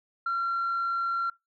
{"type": "tone", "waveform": "sine", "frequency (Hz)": 1369, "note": "F6", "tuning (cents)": -35, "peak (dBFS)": -24, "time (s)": [0.26, 1.3], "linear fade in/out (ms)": 5, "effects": ["noise-tail reverb RT60 0.2 s tail -23 dB re dry", "tanh soft clip ceiling -23 dBFS"]}